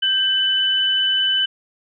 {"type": "tone pair together", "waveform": "sine", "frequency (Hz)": [1568, 3005], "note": ["G6", "F#7"], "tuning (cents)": [0, 26], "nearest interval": "major seventh", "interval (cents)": 1126, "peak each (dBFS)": [-24, -16], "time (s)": [0.02, 1.46], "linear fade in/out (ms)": 10, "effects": []}